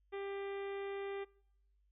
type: harmonic tone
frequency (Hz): 396.3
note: G4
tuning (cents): +19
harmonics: 1 / 2 / 3 / 4 / 5 / 6 / 7 / 8 / 9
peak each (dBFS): -40 / -50 / -53 / -58 / -53 / -57 / -63 / -63 / -65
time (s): 0.12-1.25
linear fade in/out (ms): 20
effects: noise-tail reverb RT60 0.8 s tail -25 dB re dry + added 50 Hz sine -70 dBFS peak until 1.91 s